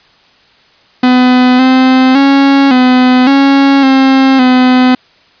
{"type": "tone with pitch steps", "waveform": "45% pulse", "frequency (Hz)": [251.5, 259.1, 276, 252.9, 275.7, 266.6, 253.6], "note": ["B3", "C4", "C#4", "B3", "C#4", "C4", "B3"], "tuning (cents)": [32, -17, -7, 41, -9, 33, 46], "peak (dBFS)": -4, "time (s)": [1.03, 4.95], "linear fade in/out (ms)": 5, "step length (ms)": 560, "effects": ["white hiss -46 dBFS RMS until 5.4 s", "resampled to 11025 Hz"]}